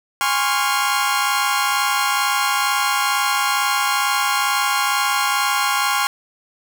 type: chord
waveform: sawtooth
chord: Db major seventh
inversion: second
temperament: equal with one note detuned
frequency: 820.1 / 1046.5 / 1108.7 / 1396.9 Hz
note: Ab5 / C6 / Db6 / F6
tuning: -22 / 0 / 0 / 0 cents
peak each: -19 dBFS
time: 0.21-6.07 s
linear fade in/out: 0 ms
effects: 8-bit